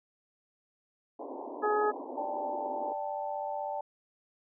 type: band-pass noise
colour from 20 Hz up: pink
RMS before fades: -41 dBFS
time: 1.19-2.93 s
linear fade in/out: 5 ms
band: 250 to 1000 Hz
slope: 96 dB/octave
type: harmonic tone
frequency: 421.5 Hz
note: G#4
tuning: 26 cents sharp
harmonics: 1 / 2 / 3 / 4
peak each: -28 / -30 / -32 / -39 dBFS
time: 1.62-1.92 s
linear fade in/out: 20 ms
type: chord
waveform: sine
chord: D suspended fourth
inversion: none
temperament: equal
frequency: 587.3 / 784 / 880 Hz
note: D5 / G5 / A5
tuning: 0 / 0 / 0 cents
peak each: -37 dBFS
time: 2.17-3.81 s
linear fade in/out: 5 ms
effects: none